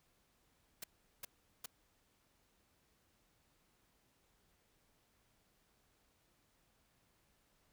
white noise bursts, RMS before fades -45 dBFS, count 3, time 0.82-1.66 s, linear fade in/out 5 ms, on 20 ms, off 390 ms, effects pink hiss -75 dBFS RMS until 7.72 s

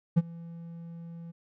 triangle tone with ADSR envelope, 168 Hz, E3, 33 cents sharp, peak -14 dBFS, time 0.16-1.32 s, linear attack 19 ms, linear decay 34 ms, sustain -24 dB, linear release 18 ms, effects none

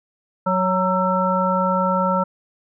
harmonic tone with a mistuned harmonic, 185 Hz, F#3, in tune, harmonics 1 / 3 / 5 / 7, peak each -22 / -22 / -22 / -22 dBFS, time 0.46-2.24 s, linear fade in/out 10 ms, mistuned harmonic 7, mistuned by +49 cents, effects none

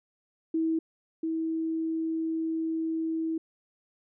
sine tone pair in turn, 323.4 / 323.4 Hz, E4 / E4, -33 / -33 cents, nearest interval unison, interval 0 cents, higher neither, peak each -24 / -27 dBFS, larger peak first, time 0.54-0.79 / 1.23-3.38 s, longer second, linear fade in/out 5 ms, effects none

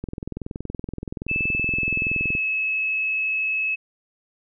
click train, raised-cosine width 3 ms, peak -17 dBFS, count 50, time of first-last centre 0.04-2.351 s, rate 21.2 Hz
sine tone with pitch glide, 2624 to 2586 Hz, E7 to E7, -9 to -34 cents, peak -21 dBFS, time 1.28-3.76 s, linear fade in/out 20 ms, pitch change -25 cents, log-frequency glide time 1.45-2.5 s
effects none

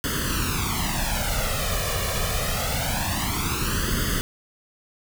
pink noise with flanger, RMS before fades -25 dBFS, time 0.04-4.21 s, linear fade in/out 0 ms, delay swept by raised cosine 0.62 to 1.72 ms, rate 0.25 Hz, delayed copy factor +0.85, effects none

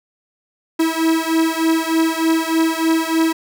45% pulse beating tone pair, 322.9 / 326.2 Hz, E4 / E4, -36 / -18 cents, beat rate 3.3 Hz, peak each -18 dBFS, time 0.79-3.33 s, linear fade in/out 10 ms, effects none

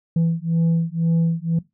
sine beating tone pair, 164.81 / 166.81 Hz, E3 / E3, 0 / +21 cents, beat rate 2 Hz, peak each -18 dBFS, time 0.16-1.59 s, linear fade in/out 5 ms, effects noise-tail reverb RT60 0.2 s tail -19 dB re dry + tanh soft clip ceiling -14 dBFS

